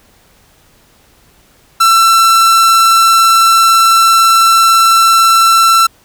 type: tone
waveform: 45% pulse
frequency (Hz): 1341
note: E6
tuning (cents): +29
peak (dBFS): -5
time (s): 1.8-5.87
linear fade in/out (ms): 10
effects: pink hiss -48 dBFS RMS until 6.04 s